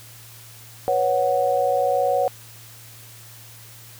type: chord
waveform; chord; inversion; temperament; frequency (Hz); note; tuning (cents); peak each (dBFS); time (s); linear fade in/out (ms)
sine; B suspended second; none; equal; 493.9 / 554.4 / 740; B4 / C#5 / F#5; 0 / 0 / 0; -24 / -21 / -21; 0.88-2.28; 0
effects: added 114 Hz sine -46 dBFS peak until 3.99 s + white hiss -45 dBFS RMS until 3.99 s